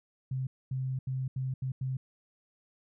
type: tone bursts at uneven times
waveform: sine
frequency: 130.81 Hz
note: C3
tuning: in tune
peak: -30 dBFS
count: 6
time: 0.31-0.47 / 0.71-0.99 / 1.07-1.28 / 1.36-1.54 / 1.62-1.72 / 1.81-1.97 s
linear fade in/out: 5 ms
effects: none